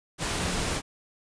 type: tone in noise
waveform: sine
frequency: 180.5 Hz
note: F#3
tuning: 43 cents flat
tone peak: -33 dBFS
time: 0.38-0.65 s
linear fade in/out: 50 ms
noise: pink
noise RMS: -29 dBFS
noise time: 0.18-0.82 s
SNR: -7 dB
effects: resampled to 22050 Hz